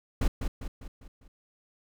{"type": "noise with echo", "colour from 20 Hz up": "brown", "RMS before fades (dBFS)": -23, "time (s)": [0.21, 0.28], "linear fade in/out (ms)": 5, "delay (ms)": 200, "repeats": 5, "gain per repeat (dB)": -6, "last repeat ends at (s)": 1.28, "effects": []}